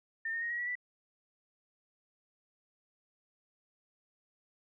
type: tone with pitch steps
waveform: sine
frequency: 1807 / 1838.6 / 1870.7 / 1903.4 / 1936.7 / 1970.5 Hz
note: A6 / A#6 / A#6 / A#6 / B6 / B6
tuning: +46 / -24 / +6 / +36 / -34 / -4 cents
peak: -33 dBFS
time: 0.25-0.754 s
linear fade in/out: 5 ms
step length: 84 ms
effects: none